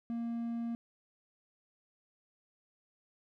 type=tone; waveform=triangle; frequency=233.1 Hz; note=A#3; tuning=in tune; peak=-32 dBFS; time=0.1-0.75 s; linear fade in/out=0 ms; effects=none